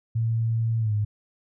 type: tone with pitch glide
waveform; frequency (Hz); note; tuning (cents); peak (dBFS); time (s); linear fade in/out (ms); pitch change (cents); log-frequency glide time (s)
sine; 113.8 to 104.96; A#2 to G#2; -41 to +19; -21; 0.15-1.05; 10; -140; 0.79-0.93
effects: none